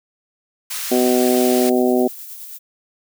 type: high-pass noise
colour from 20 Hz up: white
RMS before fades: -26 dBFS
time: 0.7-1.7 s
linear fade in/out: 10 ms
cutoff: 1200 Hz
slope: 12 dB/octave
type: harmonic tone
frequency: 125.4 Hz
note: B2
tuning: 27 cents sharp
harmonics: 2 / 3 / 4 / 5 / 6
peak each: -17 / -17 / -24 / -22 / -25 dBFS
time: 0.91-2.08 s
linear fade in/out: 10 ms
type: noise with tremolo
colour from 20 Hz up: violet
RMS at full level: -33 dBFS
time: 1.23-2.59 s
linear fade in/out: 20 ms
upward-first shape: triangle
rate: 9.4 Hz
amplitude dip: 40%
effects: none